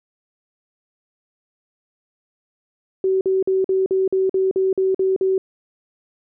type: tone bursts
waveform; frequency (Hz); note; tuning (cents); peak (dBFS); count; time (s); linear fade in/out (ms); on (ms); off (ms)
sine; 380; F#4; +46; -15; 11; 3.04-5.38; 2; 170; 47
effects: none